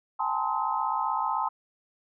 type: tone cluster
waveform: sine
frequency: 781 / 848 / 904 / 1040 / 1274 Hz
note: G5 / G#5 / A5 / C6 / D#6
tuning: -7 / +36 / +47 / -11 / +41 cents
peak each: -36 / -31 / -31 / -30 / -33 dBFS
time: 0.19-1.49 s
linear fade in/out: 10 ms
effects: none